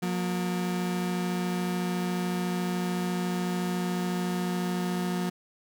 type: tone pair together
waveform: 35% pulse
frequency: 179.7 / 233.6 Hz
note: F3 / A#3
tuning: +50 / +4 cents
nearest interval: perfect fourth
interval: 454 cents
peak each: -26 / -34 dBFS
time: 0.02-5.3 s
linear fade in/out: 10 ms
effects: none